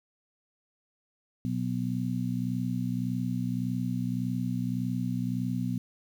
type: harmonic tone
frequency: 61.74 Hz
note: B1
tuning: in tune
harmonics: 2 / 3 / 4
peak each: -32 / -32 / -32 dBFS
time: 1.45-5.78 s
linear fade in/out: 0 ms
effects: 9-bit

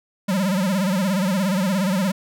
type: tone with vibrato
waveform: square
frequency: 190.3 Hz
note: F#3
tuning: 49 cents sharp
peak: -19 dBFS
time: 0.28-2.12 s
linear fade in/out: 10 ms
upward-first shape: sine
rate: 17 Hz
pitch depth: 130 cents each way
effects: none

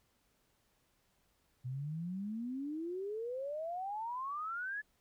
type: exponential sweep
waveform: sine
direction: up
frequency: 122.7 to 1736 Hz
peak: -37 dBFS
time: 1.64-4.82 s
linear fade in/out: 20 ms
effects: pink hiss -75 dBFS RMS until 5 s

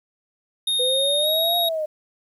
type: tone with pitch glide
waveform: square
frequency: 3700 to 3778 Hz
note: A#7 to A#7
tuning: -14 to +22 cents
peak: -20 dBFS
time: 0.67-1.69 s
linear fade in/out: 5 ms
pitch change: +36 cents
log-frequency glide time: 1.21-1.27 s
type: exponential two-way sweep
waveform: sine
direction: up then down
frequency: 492.9 to 702 to 605 Hz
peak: -22 dBFS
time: 0.79-1.86 s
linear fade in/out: 10 ms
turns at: 1.57 s
effects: 9-bit

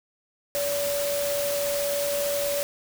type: tone in noise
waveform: sine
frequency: 572 Hz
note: D5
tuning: 46 cents flat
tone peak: -25 dBFS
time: 0.55-2.63 s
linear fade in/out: 0 ms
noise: white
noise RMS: -31 dBFS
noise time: 0.55-2.63 s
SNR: +3 dB
effects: none

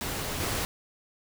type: noise with level steps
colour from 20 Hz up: pink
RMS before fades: -33 / -30 dBFS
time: 0.01-0.65 s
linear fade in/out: 0 ms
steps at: 0.4 s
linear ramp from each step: 2 ms
effects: none

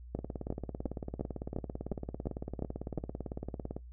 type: two click trains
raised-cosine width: 2 ms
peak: -24 / -20 dBFS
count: 65 / 9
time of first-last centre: 0.19-3.765 / 0.15-2.977 s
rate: 17.9 / 2.83 Hz
effects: noise-tail reverb RT60 0.1 s tail -18 dB re dry + added 60 Hz sine -46 dBFS peak until 3.92 s

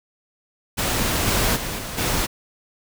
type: noise with level steps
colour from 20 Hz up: pink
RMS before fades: -22 / -20 / -28 / -31 / -22 dBFS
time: 0.77-2.27 s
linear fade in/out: 20 ms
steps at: 1.26 / 1.55 / 1.77 / 1.97 s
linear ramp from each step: 20 ms
effects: none

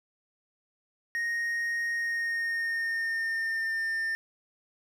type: tone with pitch glide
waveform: triangle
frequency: 1864.7 to 1800.1 Hz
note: A#6 to A6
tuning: 0 to +39 cents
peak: -26 dBFS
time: 1.15-4.15 s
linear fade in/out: 0 ms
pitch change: -61 cents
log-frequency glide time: 1.93-3.8 s
effects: none

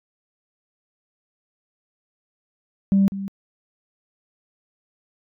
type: tone with echo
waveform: sine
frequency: 196 Hz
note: G3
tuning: in tune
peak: -12 dBFS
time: 2.92-3.08 s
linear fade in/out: 0 ms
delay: 200 ms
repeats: 1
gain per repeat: -14 dB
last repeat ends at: 3.28 s
effects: tanh soft clip ceiling -10 dBFS

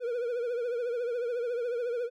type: tone with vibrato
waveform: triangle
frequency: 480.1 Hz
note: B4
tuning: 49 cents flat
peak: -27 dBFS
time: 0-2.1 s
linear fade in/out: 50 ms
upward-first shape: triangle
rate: 14 Hz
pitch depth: 92 cents each way
effects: none

